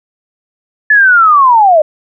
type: linear sweep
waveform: sine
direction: down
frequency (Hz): 1741 to 590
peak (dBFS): -3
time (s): 0.9-1.82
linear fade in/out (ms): 5
effects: none